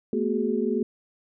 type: tone cluster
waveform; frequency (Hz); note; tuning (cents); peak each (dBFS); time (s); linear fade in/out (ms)
sine; 220.4 / 242.2 / 374.4 / 421; A3 / B3 / F#4 / G#4; +3 / -34 / +20 / +24; -28; 0.13-0.83; 2
effects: none